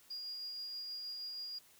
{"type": "tone with tremolo", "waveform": "sine", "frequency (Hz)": 4841, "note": "D#8", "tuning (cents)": -48, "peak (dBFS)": -39, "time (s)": [0.1, 1.59], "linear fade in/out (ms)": 10, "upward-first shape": "sine", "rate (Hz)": 6.3, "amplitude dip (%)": 25, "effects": ["tanh soft clip ceiling -37 dBFS", "white hiss -64 dBFS RMS until 1.79 s"]}